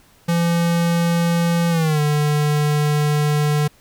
square tone with pitch glide, 170 to 148.85 Hz, F3 to D3, -46 to +24 cents, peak -16 dBFS, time 0.28-3.68 s, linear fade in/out 10 ms, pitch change -230 cents, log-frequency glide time 1.7-2 s, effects pink hiss -53 dBFS RMS until 3.8 s

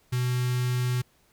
square tone with notch filter, 124.6 Hz, B2, 16 cents sharp, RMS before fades -26 dBFS, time 0.12-1.02 s, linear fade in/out 10 ms, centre 590 Hz, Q 0.53, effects pink hiss -64 dBFS RMS until 1.32 s

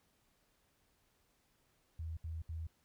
sine tone bursts, 81 Hz, E2, 30 cents flat, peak -39 dBFS, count 3, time 1.99-2.67 s, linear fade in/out 5 ms, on 180 ms, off 70 ms, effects pink hiss -75 dBFS RMS until 2.84 s

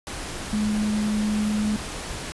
sine tone in noise, 211.7 Hz, G#3, 33 cents sharp, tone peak -21 dBFS, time 0.53-1.76 s, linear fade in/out 0 ms, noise pink, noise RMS -33 dBFS, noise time 0.07-2.32 s, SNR +9 dB, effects resampled to 24000 Hz

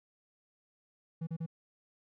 triangle tone bursts, 163.7 Hz, E3, 12 cents flat, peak -32 dBFS, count 3, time 1.21-1.463 s, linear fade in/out 10 ms, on 61 ms, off 35 ms, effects none

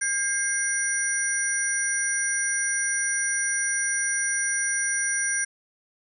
sine tone cluster, 1607 / 2107 / 5820 / 9260 Hz, G6 / C7 / F#8 / D9, +43 / +12 / -29 / -25 cents, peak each -27 / -35 / -29 / -27 dBFS, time 0.01-5.45 s, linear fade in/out 10 ms, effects none

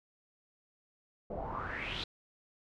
pink noise with low-pass filter sweep, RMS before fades -39 dBFS, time 1.3-2.04 s, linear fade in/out 5 ms, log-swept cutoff 540 to 4000 Hz, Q 6.1, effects none

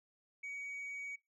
sine tone, 2256 Hz, C#7, 30 cents sharp, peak -39 dBFS, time 0.43-1.16 s, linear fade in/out 10 ms, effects noise-tail reverb RT60 0.2 s tail -23 dB re dry + tanh soft clip ceiling -40 dBFS

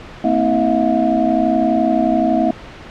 sine tone cluster, 226.9 / 258.7 / 321.4 / 648 / 709 Hz, A#3 / C4 / E4 / E5 / F5, -47 / -19 / -44 / -30 / +26 cents, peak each -19 dBFS, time 0.24-2.51 s, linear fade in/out 5 ms, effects pink hiss -35 dBFS RMS until 2.9 s + low-pass 3000 Hz 12 dB/octave

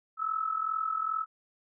sine tone with amplitude modulation, 1300 Hz, E6, 24 cents flat, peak -25 dBFS, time 0.17-1.26 s, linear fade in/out 50 ms, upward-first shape sine, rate 42.4 Hz, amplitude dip 75%, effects none

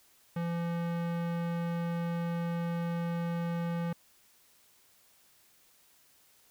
square tone with low-pass filter, 170 Hz, F3, 46 cents flat, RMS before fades -33 dBFS, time 0.36-3.93 s, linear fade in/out 5 ms, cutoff 2400 Hz, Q 0.61, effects white hiss -64 dBFS RMS until 6.5 s

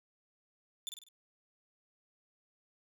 sawtooth tone with echo, 3520 Hz, A7, in tune, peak -34 dBFS, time 0.87-0.89 s, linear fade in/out 0 ms, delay 49 ms, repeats 4, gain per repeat -6 dB, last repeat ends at 1.086 s, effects none

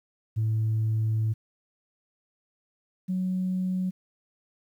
sine tone pair in turn, 110 / 185 Hz, A2 / F#3, 0 / 0 cents, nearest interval major sixth, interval 900 cents, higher second, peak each -21 / -24 dBFS, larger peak first, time 0.36-1.34 / 3.08-3.91 s, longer first, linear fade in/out 20 ms, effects tanh soft clip ceiling -20 dBFS + 10-bit

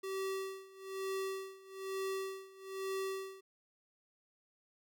square tone with tremolo, 384.8 Hz, G4, 32 cents flat, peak -36 dBFS, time 0.03-3.41 s, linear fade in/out 10 ms, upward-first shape sine, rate 1.1 Hz, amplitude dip 90%, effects none

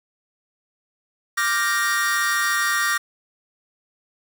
45% pulse chord, G minor seventh, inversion second, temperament equal with one note detuned, 1174.7 / 1401.8 / 1568 / 1864.7 Hz, D6 / F6 / G6 / Bb6, 0 / +6 / 0 / 0 cents, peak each -25 / -27 / -28 / -22 dBFS, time 1.37-2.98 s, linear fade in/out 10 ms, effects none

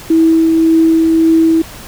sine tone with tremolo, 325 Hz, E4, 24 cents flat, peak -5 dBFS, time 0.1-1.62 s, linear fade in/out 5 ms, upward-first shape triangle, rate 1.8 Hz, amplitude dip 25%, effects pink hiss -32 dBFS RMS until 1.87 s

